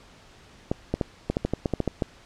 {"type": "clicks", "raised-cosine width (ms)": 2, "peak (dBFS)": -10, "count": 12, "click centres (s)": [0.715, 0.94, 1.012, 1.3, 1.369, 1.45, 1.536, 1.658, 1.737, 1.803, 1.877, 2.022], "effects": ["pink hiss -52 dBFS RMS until 2.25 s", "low-pass 6000 Hz 12 dB/octave"]}